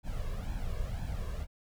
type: noise with flanger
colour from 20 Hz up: brown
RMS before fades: -35 dBFS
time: 0.03-1.47 s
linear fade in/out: 50 ms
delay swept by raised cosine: 1.2 to 1.84 ms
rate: 2 Hz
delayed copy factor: +0.75
effects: none